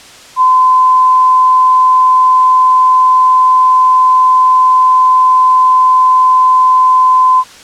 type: tone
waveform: sine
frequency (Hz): 1023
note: C6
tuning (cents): -39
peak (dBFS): -4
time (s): 0.36-7.44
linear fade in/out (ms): 50
effects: white hiss -35 dBFS RMS until 7.63 s + low-pass 7000 Hz 12 dB/octave